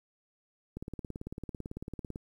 click train, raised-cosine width 3 ms, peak -26 dBFS, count 26, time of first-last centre 0.77-2.159 s, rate 18 Hz, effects 10-bit

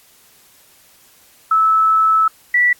sine tone pair in turn, 1306 / 1956.8 Hz, E6 / B6, -17 / -16 cents, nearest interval perfect fifth, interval 701 cents, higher second, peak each -10 dBFS, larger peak neither, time 1.51-2.28 / 2.54-2.73 s, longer first, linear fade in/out 5 ms, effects white hiss -50 dBFS RMS until 2.79 s + AAC 64 kbps

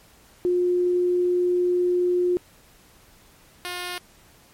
sine / 5% pulse tone pair in turn, 356.8 / 356.8 Hz, F4 / F4, +37 / +37 cents, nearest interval unison, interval 0 cents, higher neither, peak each -18 dBFS, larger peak neither, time 0.45-2.37 / 3.65-3.98 s, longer first, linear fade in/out 0 ms, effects pink hiss -54 dBFS RMS until 4.53 s + MP3 64 kbps

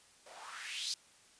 blue noise with band-pass filter sweep, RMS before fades -43 dBFS, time 0.26-0.94 s, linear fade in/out 2 ms, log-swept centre 520 to 5000 Hz, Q 3.5, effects white hiss -63 dBFS RMS until 1.39 s + resampled to 22050 Hz

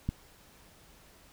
click, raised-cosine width 5 ms, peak -17 dBFS, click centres 0.09 s, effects pink hiss -58 dBFS RMS until 1.32 s

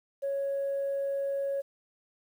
sine tone, 554 Hz, C#5, 1 cent flat, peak -27 dBFS, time 0.22-1.62 s, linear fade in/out 20 ms, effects tanh soft clip ceiling -25 dBFS + 10-bit

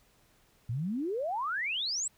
sine exponential sweep, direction up, 107.4 to 8070 Hz, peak -30 dBFS, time 0.69-2.08 s, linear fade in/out 5 ms, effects pink hiss -66 dBFS RMS until 2.17 s

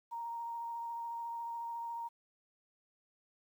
sine tone with vibrato, 932.3 Hz, A#5, in tune, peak -38 dBFS, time 0.11-2.09 s, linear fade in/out 20 ms, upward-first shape sine, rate 14 Hz, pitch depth 12 cents each way, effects 11-bit

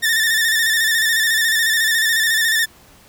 sawtooth tone with vibrato, 1794 Hz, A6, 33 cents sharp, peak -11 dBFS, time 0.02-2.66 s, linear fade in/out 20 ms, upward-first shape square, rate 14 Hz, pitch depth 43 cents each way, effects pink hiss -48 dBFS RMS until 3.08 s

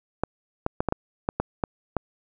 clicks, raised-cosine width 1 ms, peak -9 dBFS, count 9, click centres 0.236 / 0.664 / 0.805 / 0.887 / 0.924 / 1.289 / 1.4 / 1.638 / 1.967 s, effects none

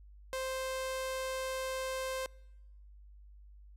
sawtooth tone with low-pass filter, 523.3 Hz, C5, in tune, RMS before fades -37 dBFS, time 0.33-2.26 s, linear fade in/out 0 ms, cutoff 12000 Hz, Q 1, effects noise-tail reverb RT60 1.0 s tail -26 dB re dry + added 50 Hz sine -52 dBFS peak until 3.76 s

